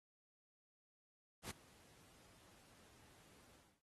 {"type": "noise with ADSR envelope", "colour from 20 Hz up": "pink", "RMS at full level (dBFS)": -45, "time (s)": [1.42, 3.82], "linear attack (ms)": 87, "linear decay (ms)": 6, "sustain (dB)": -22, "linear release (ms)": 290, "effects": ["high-pass 60 Hz 12 dB/octave", "AAC 32 kbps"]}